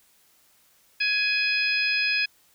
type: harmonic tone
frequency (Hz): 836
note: G#5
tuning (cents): +11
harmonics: 2 / 3 / 4 / 5 / 6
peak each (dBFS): -29 / -23 / -35 / -35 / -29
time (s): 1-2.26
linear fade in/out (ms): 10
effects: white hiss -61 dBFS RMS until 2.54 s